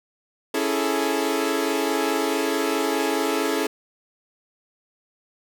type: chord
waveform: sawtooth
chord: A major seventh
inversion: first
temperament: equal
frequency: 277.2 / 329.6 / 415.3 / 440 Hz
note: C#4 / E4 / G#4 / A4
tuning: 0 / 0 / 0 / 0 cents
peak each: -23 dBFS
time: 0.54-3.67 s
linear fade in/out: 5 ms
effects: none